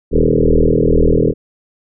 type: tone with frequency modulation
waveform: sine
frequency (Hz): 220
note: A3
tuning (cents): 0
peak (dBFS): -8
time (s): 0.11-1.34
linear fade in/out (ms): 50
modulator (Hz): 40.2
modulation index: 6.5
effects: none